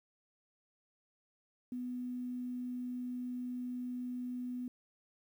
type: tone with quantisation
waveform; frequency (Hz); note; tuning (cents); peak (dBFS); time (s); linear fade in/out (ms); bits
sine; 248.2; B3; +9; -37; 1.72-4.68; 2; 11
effects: none